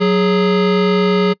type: tone pair together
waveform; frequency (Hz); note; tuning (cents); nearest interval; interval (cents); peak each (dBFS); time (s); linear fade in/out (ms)
square; 185 / 415.3; F#3 / G#4; 0 / 0; octave + major second; 1400; -15; 0-1.34; 20
effects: noise-tail reverb RT60 0.1 s tail -26 dB re dry + resampled to 11025 Hz

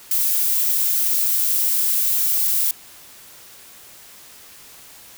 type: noise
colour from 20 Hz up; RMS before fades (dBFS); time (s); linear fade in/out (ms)
violet; -19; 0.11-2.71; 2
effects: white hiss -44 dBFS RMS until 5.17 s

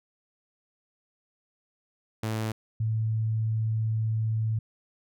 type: tone pair in turn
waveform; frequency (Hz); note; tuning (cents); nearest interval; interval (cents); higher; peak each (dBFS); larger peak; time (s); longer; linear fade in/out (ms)
sawtooth / sine; 110 / 110.58; A2 / A2; 0 / +9; unison; 9; second; -24; neither; 2.23-2.52 / 2.8-4.59; second; 5
effects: none

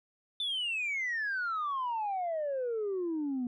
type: exponential sweep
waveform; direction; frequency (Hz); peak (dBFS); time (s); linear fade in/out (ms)
sine; down; 3566 to 240; -29; 0.4-3.47; 2
effects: tanh soft clip ceiling -28 dBFS

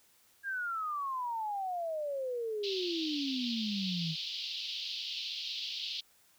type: exponential sweep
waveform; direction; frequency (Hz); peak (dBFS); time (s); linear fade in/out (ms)
sine; down; 1636 to 155.56; -33; 0.43-4.16; 50
type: band-pass noise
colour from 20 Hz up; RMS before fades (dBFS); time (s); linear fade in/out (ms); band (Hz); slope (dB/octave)
pink; -39; 2.63-6.01; 10; 2900 to 4800; 48
effects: white hiss -66 dBFS RMS until 6.38 s

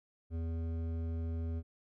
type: tone with hard clipping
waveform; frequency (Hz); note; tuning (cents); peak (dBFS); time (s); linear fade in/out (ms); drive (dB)
triangle; 82.41; E2; 0; -36; 0.3-1.63; 50; 15
effects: none

